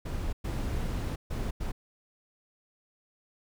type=noise bursts at uneven times; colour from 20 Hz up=brown; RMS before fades=-32 dBFS; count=4; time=0.05-0.33 / 0.44-1.16 / 1.3-1.51 / 1.6-1.72 s; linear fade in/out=10 ms; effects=none